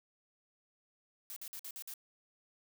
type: noise bursts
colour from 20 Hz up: blue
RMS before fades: -45 dBFS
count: 6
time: 1.3-1.938 s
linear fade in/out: 0 ms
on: 63 ms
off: 52 ms
effects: none